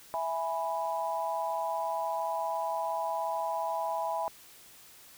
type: chord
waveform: sine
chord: E major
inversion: none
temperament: equal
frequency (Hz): 659.3 / 830.6 / 987.8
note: E5 / G#5 / B5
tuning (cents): 0 / 0 / 0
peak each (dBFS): -34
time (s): 0.14-4.28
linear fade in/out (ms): 0
effects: white hiss -54 dBFS RMS until 5.17 s